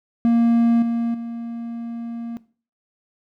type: tone with level steps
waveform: triangle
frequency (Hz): 233.1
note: A#3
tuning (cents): 0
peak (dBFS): -11 / -17 / -25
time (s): 0.25-2.37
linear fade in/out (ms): 0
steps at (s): 0.82 / 1.14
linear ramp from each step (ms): 5
effects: noise-tail reverb RT60 0.4 s tail -18 dB re dry